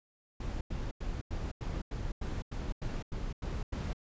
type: noise bursts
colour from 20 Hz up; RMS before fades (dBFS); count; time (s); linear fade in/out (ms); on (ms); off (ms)
brown; -36; 12; 0.4-3.932; 5; 210; 92
effects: resampled to 16000 Hz